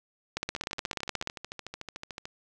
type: two click trains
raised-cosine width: 0.2 ms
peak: -13 / -21 dBFS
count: 16 / 25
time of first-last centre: 0.37-1.274 / 0.49-2.255 s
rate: 16.6 / 13.6 Hz
effects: none